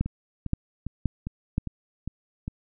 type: two click trains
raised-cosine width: 5 ms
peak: -19 / -11 dBFS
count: 7 / 4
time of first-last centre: 0.06-2.479 / 0.01-1.581 s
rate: 2.48 / 1.91 Hz
effects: none